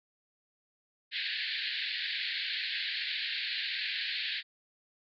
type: band-pass noise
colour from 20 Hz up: white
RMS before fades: -35 dBFS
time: 1.11-4.43 s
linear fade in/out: 50 ms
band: 1600 to 4500 Hz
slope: 96 dB/octave
effects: none